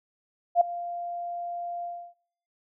sine tone with ADSR envelope, 696 Hz, F5, 6 cents flat, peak -13 dBFS, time 0.55-2.14 s, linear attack 59 ms, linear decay 6 ms, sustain -18 dB, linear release 300 ms, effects noise-tail reverb RT60 0.8 s tail -26 dB re dry

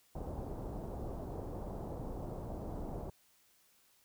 pink low-pass noise, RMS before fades -42 dBFS, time 0.15-3.1 s, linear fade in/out 5 ms, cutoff 830 Hz, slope 24 dB/octave, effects white hiss -69 dBFS RMS until 4.04 s

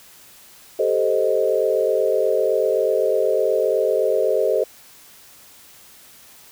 sine chord, A half-diminished seventh, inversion third, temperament equal, 392 / 440 / 523.3 / 622.3 Hz, G4 / A4 / C5 / Eb5, 0 / 0 / 0 / 0 cents, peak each -23 / -21 / -21 / -22 dBFS, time 0.79-4.64 s, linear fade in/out 5 ms, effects white hiss -47 dBFS RMS until 6.51 s

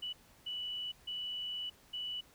sine tone bursts at uneven times, 2960 Hz, F#7, in tune, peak -37 dBFS, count 4, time 0.02-0.13 / 0.46-0.92 / 1.07-1.7 / 1.93-2.21 s, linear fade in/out 10 ms, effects pink hiss -63 dBFS RMS until 2.34 s

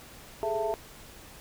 sine tone cluster, 411 / 433.1 / 666 / 891 Hz, G#4 / A4 / E5 / A5, -18 / -27 / +18 / +22 cents, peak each -34 / -33 / -30 / -34 dBFS, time 0.43-0.74 s, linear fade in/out 0 ms, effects pink hiss -49 dBFS RMS until 1.4 s

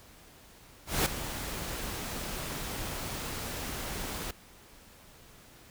pink noise with ADSR envelope, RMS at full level -25 dBFS, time 0.86-4.31 s, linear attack 200 ms, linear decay 4 ms, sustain -12 dB, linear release 4 ms, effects pink hiss -55 dBFS RMS until 5.7 s

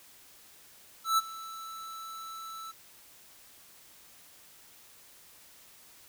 square tone with ADSR envelope, 1318.5 Hz, E6, in tune, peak -22 dBFS, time 1.04-2.72 s, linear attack 140 ms, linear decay 26 ms, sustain -19 dB, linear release 17 ms, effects white hiss -56 dBFS RMS until 6.08 s

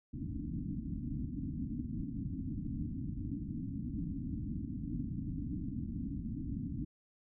white low-pass noise, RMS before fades -39 dBFS, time 0.13-6.85 s, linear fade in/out 10 ms, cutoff 300 Hz, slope 96 dB/octave, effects none

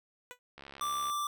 10% pulse tone with exponential decay, 493.9 Hz, B4, in tune, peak -31 dBFS, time 0.31-0.39 s, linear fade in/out 0 ms, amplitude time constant 16 ms
click train, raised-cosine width 0.3 ms, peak -31 dBFS, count 37, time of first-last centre 0.58-1.099 s, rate 69.4 Hz
square tone, 1174.7 Hz, D6, in tune, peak -32 dBFS, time 0.81-1.27 s, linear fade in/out 2 ms
effects none

